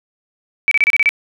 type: tone bursts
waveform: sine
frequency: 2299 Hz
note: D7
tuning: 37 cents flat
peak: -9 dBFS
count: 7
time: 0.68-1.091 s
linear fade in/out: 0 ms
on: 33 ms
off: 30 ms
effects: none